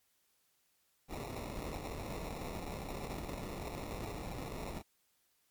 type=noise with sample-and-hold; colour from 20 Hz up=pink; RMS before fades=-42 dBFS; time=1.08-4.83 s; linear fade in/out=50 ms; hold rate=1575 Hz; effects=white hiss -75 dBFS RMS until 5.5 s + MP3 96 kbps